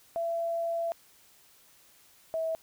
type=tone pair in turn; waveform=sine; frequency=672 / 648.1 Hz; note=E5 / E5; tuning=+33 / -30 cents; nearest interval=minor second; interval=63 cents; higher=first; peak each=-28 dBFS; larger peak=neither; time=0.16-0.92 / 2.34-2.55 s; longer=first; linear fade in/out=0 ms; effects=white hiss -60 dBFS RMS until 2.62 s